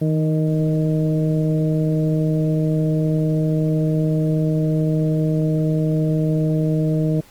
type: harmonic tone with a mistuned harmonic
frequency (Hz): 155.56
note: D#3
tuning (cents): 0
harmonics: 1 / 2 / 3 / 4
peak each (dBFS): -17 / -23 / -27 / -29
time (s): 0.01-7.21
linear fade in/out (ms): 10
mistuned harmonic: 1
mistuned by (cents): +25
effects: pink hiss -49 dBFS RMS until 7.3 s + Opus 24 kbps